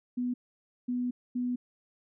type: tone bursts at uneven times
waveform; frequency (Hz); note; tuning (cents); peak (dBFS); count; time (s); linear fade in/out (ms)
sine; 246.9; B3; 0; -28; 3; 0.17-0.34 / 0.88-1.11 / 1.35-1.56; 10
effects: none